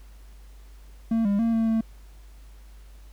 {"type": "tone with pitch steps", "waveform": "triangle", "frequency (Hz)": [226.6, 201.3, 229.2, 225.3, 223.6], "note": ["A#3", "G3", "A#3", "A3", "A3"], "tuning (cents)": [-49, 46, -29, 41, 28], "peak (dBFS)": -18, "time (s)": [1.11, 1.81], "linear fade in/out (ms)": 5, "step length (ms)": 140, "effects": ["added 50 Hz sine -44 dBFS peak until 3.12 s", "pink hiss -59 dBFS RMS until 3.12 s"]}